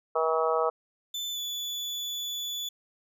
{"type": "harmonic tone", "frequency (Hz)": 160.6, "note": "E3", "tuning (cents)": -45, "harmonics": [3, 4, 5, 6, 7, 8], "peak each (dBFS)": [-27, -29, -33, -35, -32, -31], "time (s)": [0.15, 0.7], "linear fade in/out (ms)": 10}
{"type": "tone with pitch glide", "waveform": "35% pulse", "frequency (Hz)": [3520, 3456], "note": ["A7", "A7"], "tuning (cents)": [0, -32], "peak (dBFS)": -30, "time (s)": [1.14, 2.69], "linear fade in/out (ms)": 5, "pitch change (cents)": -32, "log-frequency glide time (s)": [1.32, 1.39]}
{"effects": []}